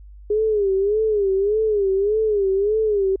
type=tone with vibrato; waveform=sine; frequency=410.3 Hz; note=G#4; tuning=21 cents flat; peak=-16 dBFS; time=0.3-3.16 s; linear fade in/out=5 ms; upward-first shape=sine; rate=1.7 Hz; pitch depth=120 cents each way; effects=added 50 Hz sine -39 dBFS peak until 3.2 s